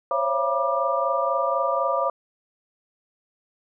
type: tone cluster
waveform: sine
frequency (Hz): 535 / 559 / 675 / 966 / 1188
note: C5 / C#5 / E5 / B5 / D6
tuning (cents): +38 / +14 / +41 / -39 / +20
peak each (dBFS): -27 / -28 / -27 / -28 / -25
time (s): 0.11-2.1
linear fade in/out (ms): 2
effects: none